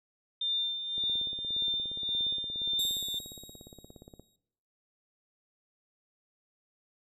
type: tone with tremolo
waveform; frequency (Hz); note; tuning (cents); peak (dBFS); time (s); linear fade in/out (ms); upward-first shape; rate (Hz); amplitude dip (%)
sine; 3601; A7; +39; -27; 0.41-3.19; 5; sine; 1.8; 60
type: click train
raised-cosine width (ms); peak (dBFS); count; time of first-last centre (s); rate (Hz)
2; -35; 56; 0.98-4.196; 17.1
type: tone with exponential decay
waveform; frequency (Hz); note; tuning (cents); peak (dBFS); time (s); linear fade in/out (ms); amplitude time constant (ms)
20% pulse; 3788; A#7; +27; -26; 2.79-4.36; 2; 340
effects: noise-tail reverb RT60 0.8 s tail -19 dB re dry